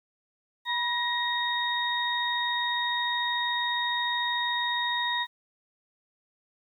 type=tone cluster; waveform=sine; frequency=973 / 1887 / 3726 Hz; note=B5 / A#6 / A#7; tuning=-26 / +21 / -2 cents; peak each=-30 dBFS; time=0.65-5.27 s; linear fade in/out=50 ms; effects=10-bit